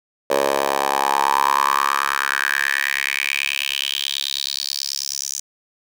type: tone with high-pass filter sweep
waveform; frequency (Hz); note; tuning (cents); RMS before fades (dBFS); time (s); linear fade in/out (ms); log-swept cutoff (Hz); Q
10% pulse; 69.3; C#2; 0; -21; 0.3-5.4; 5; 560 to 6300; 5
effects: none